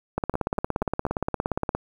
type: two click trains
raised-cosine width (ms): 1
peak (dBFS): -16 / -10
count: 4 / 28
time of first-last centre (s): 0.34-1.066 / 0.18-1.75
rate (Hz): 4.13 / 17.2
effects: 8-bit